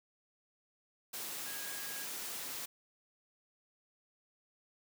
sine tone in noise, 1643 Hz, G#6, 19 cents flat, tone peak -49 dBFS, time 1.46-2.05 s, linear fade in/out 10 ms, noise white, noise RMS -42 dBFS, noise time 1.13-2.66 s, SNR -10 dB, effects high-pass 150 Hz 12 dB/octave

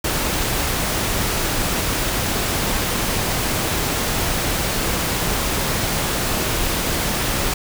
pink noise, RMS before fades -21 dBFS, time 0.04-7.54 s, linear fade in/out 5 ms, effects none

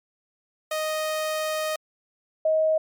sawtooth / sine tone pair in turn, 622.3 / 630.6 Hz, D#5 / D#5, 0 / +23 cents, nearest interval unison, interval 23 cents, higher second, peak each -21 / -18 dBFS, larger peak second, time 0.71-1.76 / 2.45-2.78 s, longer first, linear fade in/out 5 ms, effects MP3 96 kbps

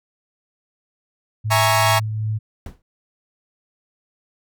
sine tone with tremolo, 108.4 Hz, A2, 25 cents flat, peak -19 dBFS, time 1.44-2.39 s, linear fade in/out 20 ms, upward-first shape triangle, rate 2.6 Hz, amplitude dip 35%
sawtooth chord, A# half-diminished seventh, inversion second, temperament equal, 659.3 / 830.6 / 932.3 / 1108.7 Hz, E5 / G#5 / A#5 / C#6, 0 / 0 / 0 / 0 cents, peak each -17 dBFS, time 1.5-2 s, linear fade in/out 20 ms
brown noise with exponential decay, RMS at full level -29 dBFS, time 2.66-2.82 s, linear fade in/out 2 ms, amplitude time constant 34 ms
effects none

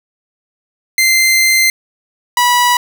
sawtooth tone pair in turn, 2081 / 976.7 Hz, C7 / B5, -10 / -20 cents, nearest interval octave + minor second, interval 1310 cents, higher first, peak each -5 dBFS, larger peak neither, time 0.98-1.7 / 2.37-2.77 s, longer first, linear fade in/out 2 ms, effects none

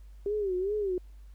sine tone with vibrato, 392.2 Hz, G4, 1 cent sharp, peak -27 dBFS, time 0.26-0.98 s, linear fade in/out 2 ms, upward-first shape sine, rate 2.5 Hz, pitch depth 140 cents each way, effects added 50 Hz sine -46 dBFS peak until 1.34 s + pink hiss -69 dBFS RMS until 1.34 s

